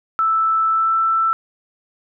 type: tone with pitch glide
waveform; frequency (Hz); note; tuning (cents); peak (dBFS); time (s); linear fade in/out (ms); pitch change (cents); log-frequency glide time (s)
sine; 1318.5 to 1329.2; E6 to E6; 0 to +14; -14; 0.19-1.33; 0; +14; 0.7-0.95
effects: none